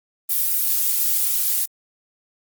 violet noise with flanger, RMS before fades -20 dBFS, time 0.29-1.66 s, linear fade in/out 20 ms, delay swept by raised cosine 1.7 to 4.7 ms, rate 2.9 Hz, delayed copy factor -0.9, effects Opus 24 kbps

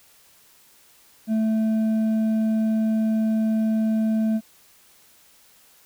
sine tone with hard clipping, 220 Hz, A3, in tune, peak -20 dBFS, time 1.27-4.41 s, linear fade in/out 50 ms, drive 4 dB, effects white hiss -55 dBFS RMS until 5.85 s

